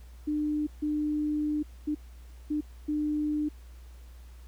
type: tone bursts at uneven times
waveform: sine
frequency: 300 Hz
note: D4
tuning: 37 cents sharp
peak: -26 dBFS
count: 5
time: 0.27-0.67 / 0.82-1.63 / 1.87-1.95 / 2.5-2.61 / 2.88-3.49 s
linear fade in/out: 10 ms
effects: added 60 Hz sine -45 dBFS peak until 4.47 s + pink hiss -61 dBFS RMS until 4.47 s